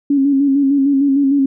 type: tone with vibrato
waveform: sine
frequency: 277.2 Hz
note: C#4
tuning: in tune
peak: -10 dBFS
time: 0.1-1.46 s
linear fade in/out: 5 ms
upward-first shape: square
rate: 6.6 Hz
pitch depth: 41 cents each way
effects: none